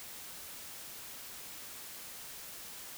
silence, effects white hiss -47 dBFS RMS until 2.97 s

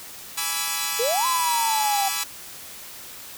5% pulse chord, E dominant seventh, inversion first, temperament equal with one note detuned, 830.6 / 987.8 / 1153.8 / 1318.5 Hz, G#5 / B5 / D6 / E6, 0 / 0 / -31 / 0 cents, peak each -18 dBFS, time 0.37-2.24 s, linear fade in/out 10 ms
sine exponential two-way sweep, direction up then down, 440 to 1044 to 777 Hz, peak -21 dBFS, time 0.99-2.09 s, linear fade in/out 10 ms, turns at 1.26 s
effects white hiss -40 dBFS RMS until 3.37 s

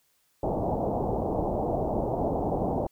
white low-pass noise, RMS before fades -28 dBFS, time 0.43-2.87 s, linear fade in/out 5 ms, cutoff 820 Hz, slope 48 dB/octave, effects white hiss -69 dBFS RMS until 2.91 s

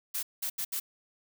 blue noise bursts at uneven times, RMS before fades -33 dBFS, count 4, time 0.14-0.23 / 0.42-0.5 / 0.58-0.65 / 0.72-0.8 s, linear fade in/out 10 ms, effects none

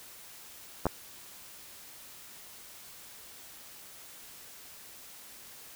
clicks, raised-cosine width 1 ms, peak -13 dBFS, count 2, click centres 0.856 / 0.867 s, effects white hiss -50 dBFS RMS until 5.75 s

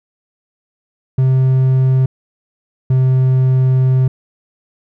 triangle tone pair in turn, 130.81 / 129.91 Hz, C3 / C3, 0 / -12 cents, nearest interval unison, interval 12 cents, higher first, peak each -7 dBFS, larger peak neither, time 1.18-2.06 / 2.9-4.08 s, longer second, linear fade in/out 5 ms, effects none

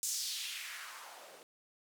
blue noise with band-pass filter sweep, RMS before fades -42 dBFS, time 0.03-1.43 s, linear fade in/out 0 ms, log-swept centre 7300 to 420 Hz, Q 2, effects none

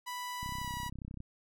sawtooth tone with pitch glide, 987.8 to 972 Hz, B5 to B5, 0 to -28 cents, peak -34 dBFS, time 0.06-0.9 s, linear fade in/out 20 ms, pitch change -28 cents, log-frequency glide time 0.59-0.71 s
click train, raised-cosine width 5 ms, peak -31 dBFS, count 26, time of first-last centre 0.43-1.204 s, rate 32.3 Hz
effects none

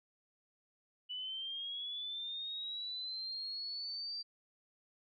sine linear sweep, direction up, 2960 to 4699 Hz, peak -39 dBFS, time 1.09-4.23 s, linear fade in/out 20 ms, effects none

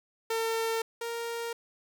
sawtooth tone pair in turn, 452.2 / 465.7 Hz, A4 / A#4, +47 / -2 cents, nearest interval minor second, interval 51 cents, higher second, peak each -24 / -29 dBFS, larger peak first, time 0.3-0.82 / 1.01-1.53 s, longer neither, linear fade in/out 5 ms, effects none

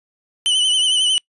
45% pulse tone with vibrato, 3016 Hz, F#7, 32 cents sharp, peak -14 dBFS, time 0.46-1.18 s, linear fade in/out 0 ms, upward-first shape triangle, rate 11 Hz, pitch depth 62 cents each way, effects noise-tail reverb RT60 0.1 s tail -25 dB re dry + resampled to 24000 Hz

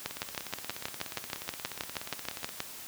two click trains, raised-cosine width 0.2 ms, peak -14 / -21 dBFS, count 17 / 41, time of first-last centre 0.06-2.604 / 0.11-2.491 s, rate 6.29 / 16.8 Hz, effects white hiss -45 dBFS RMS until 2.87 s + high-pass 60 Hz 12 dB/octave

